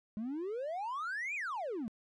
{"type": "exponential two-way sweep", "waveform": "triangle", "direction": "up then down", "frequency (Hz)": [205.5, 2533, 205.5], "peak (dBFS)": -33, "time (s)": [0.17, 1.88], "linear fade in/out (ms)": 0, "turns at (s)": 1.35, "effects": ["tanh soft clip ceiling -30 dBFS", "resampled to 24000 Hz"]}